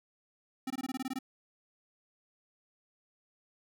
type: tone bursts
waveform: square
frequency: 261.6 Hz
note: C4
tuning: in tune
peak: -34 dBFS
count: 10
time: 0.67-1.189 s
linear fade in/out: 5 ms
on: 33 ms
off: 21 ms
effects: none